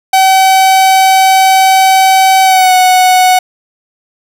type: tone with pitch glide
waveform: 45% pulse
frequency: 763 to 738.7 Hz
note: G5 to F#5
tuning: -47 to -3 cents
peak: -4 dBFS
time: 0.13-3.39 s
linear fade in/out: 5 ms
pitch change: -56 cents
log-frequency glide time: 2.43-2.73 s
effects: none